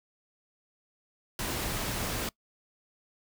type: noise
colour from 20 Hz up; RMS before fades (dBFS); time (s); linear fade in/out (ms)
pink; -33; 1.39-2.29; 2
effects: noise-tail reverb RT60 0.1 s tail -23 dB re dry